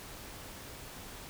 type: silence
effects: pink hiss -47 dBFS RMS until 1.29 s